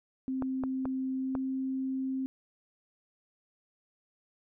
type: tone with pitch glide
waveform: sine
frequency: 262.2 to 264 Hz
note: C4 to C4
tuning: +4 to +16 cents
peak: -30 dBFS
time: 0.28-2.26 s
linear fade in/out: 0 ms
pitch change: +12 cents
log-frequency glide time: 1.16-1.43 s
type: clicks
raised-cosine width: 1 ms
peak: -22 dBFS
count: 4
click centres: 0.423 / 0.637 / 0.855 / 1.352 s
effects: none